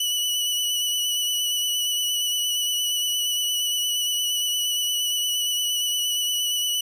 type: tone with vibrato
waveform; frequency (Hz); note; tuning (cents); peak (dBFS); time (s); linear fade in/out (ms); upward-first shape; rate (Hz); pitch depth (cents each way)
sawtooth; 2956; F#7; -2; -19; 0-6.81; 5; sine; 8.6; 20
effects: none